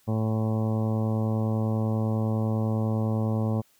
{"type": "harmonic tone with a mistuned harmonic", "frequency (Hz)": 110, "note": "A2", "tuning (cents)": 0, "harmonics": [1, 2, 3, 4, 5, 6, 7, 8, 9, 10], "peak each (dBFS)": [-25, -28, -37, -37, -36, -43, -41, -46, -45, -48], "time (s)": [0.07, 3.62], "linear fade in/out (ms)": 20, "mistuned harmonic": 9, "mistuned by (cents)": 27, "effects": ["white hiss -63 dBFS RMS until 3.79 s"]}